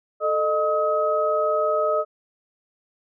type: tone cluster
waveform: sine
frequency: 439.6 / 614 / 1272 Hz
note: A4 / D#5 / D#6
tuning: -2 / -23 / +38 cents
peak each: -26 / -21 / -24 dBFS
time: 0.2-2.05 s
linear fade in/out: 50 ms
effects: none